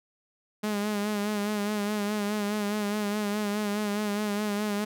sawtooth tone with vibrato, 207.7 Hz, G#3, in tune, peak -23 dBFS, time 0.63-4.85 s, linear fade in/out 10 ms, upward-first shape sine, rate 4.8 Hz, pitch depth 44 cents each way, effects none

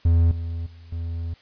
triangle tone with level steps, 83.7 Hz, E2, 27 cents sharp, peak -12 / -24 / -40 / -24 dBFS, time 0.05-1.34 s, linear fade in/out 5 ms, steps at 0.31 / 0.66 / 0.92 s, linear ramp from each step 5 ms, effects white hiss -55 dBFS RMS until 1.41 s + resampled to 11025 Hz

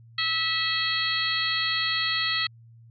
harmonic tone with a mistuned harmonic, 650 Hz, E5, 24 cents flat, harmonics 2 / 3 / 4 / 5 / 6 / 7, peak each -33 / -29 / -33 / -30 / -32 / -29 dBFS, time 0.18-2.47 s, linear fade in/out 5 ms, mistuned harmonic 7, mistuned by -84 cents, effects added 115 Hz sine -48 dBFS peak until 2.9 s

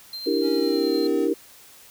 triangle tone with tremolo, 4150 Hz, C8, 15 cents flat, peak -29 dBFS, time 0.13-1.07 s, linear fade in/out 2 ms, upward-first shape triangle, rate 10 Hz, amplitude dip 35%
sine chord, E half-diminished seventh, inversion third, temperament equal, 293.7 / 329.6 / 392 / 466.2 Hz, D4 / E4 / G4 / Bb4, 0 / 0 / 0 / 0 cents, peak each -25 dBFS, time 0.26-1.34 s, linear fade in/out 10 ms
square tone with pitch glide, 277.2 to 255.7 Hz, C#4 to C4, 0 to -40 cents, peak -34 dBFS, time 0.41-1.29 s, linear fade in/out 50 ms, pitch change -140 cents, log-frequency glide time 0.52-0.93 s
effects white hiss -49 dBFS RMS until 1.9 s

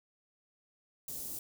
white band-stop noise, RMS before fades -41 dBFS, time 1.08-1.39 s, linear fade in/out 2 ms, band 430 to 7400 Hz, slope 12 dB/octave, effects none

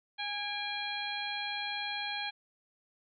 harmonic tone with a mistuned harmonic, 822 Hz, G#5, 18 cents flat, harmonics 1 / 2 / 3 / 4 / 5, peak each -40 / -41 / -40 / -40 / -41 dBFS, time 0.18-2.31 s, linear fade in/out 20 ms, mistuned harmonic 3, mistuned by -55 cents, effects none

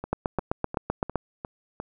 two click trains, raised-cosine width 1 ms, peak -10 / -19 dBFS, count 9 / 6, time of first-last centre 0.13-1.157 / 0.04-1.801 s, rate 7.79 / 2.84 Hz, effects none

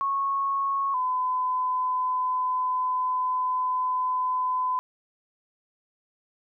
sine tone pair in turn, 1100 / 1012 Hz, C#6 / B5, -14 / +42 cents, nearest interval minor second, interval 144 cents, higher first, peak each -23 dBFS, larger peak neither, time 0.01-0.94 / 0.94-4.79 s, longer second, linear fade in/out 0 ms, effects none

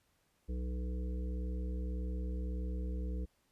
harmonic tone, 61.74 Hz, B1, in tune, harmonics 1 / 3 / 5 / 7 / 8, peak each -35 / -45 / -49 / -52 / -53 dBFS, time 0.48-3.26 s, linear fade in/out 20 ms, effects pink hiss -75 dBFS RMS until 3.51 s + resampled to 32000 Hz

